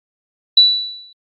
sine tone with exponential decay, 3951 Hz, B7, in tune, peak -3 dBFS, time 0.57-1.13 s, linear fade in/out 5 ms, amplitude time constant 120 ms, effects Opus 48 kbps

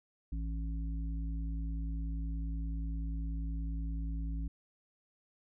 harmonic tone, 55.2 Hz, A1, 6 cents sharp, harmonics 1 / 3 / 5, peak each -34 / -44 / -47 dBFS, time 0.32-4.48 s, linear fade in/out 5 ms, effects none

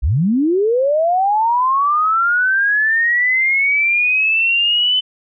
sine linear sweep, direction up, 49.43 to 3039 Hz, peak -12 dBFS, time 0.02-5.01 s, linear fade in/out 20 ms, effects none

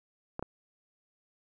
clicks, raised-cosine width 1 ms, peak -21 dBFS, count 2, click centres 0.394 / 0.426 s, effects none

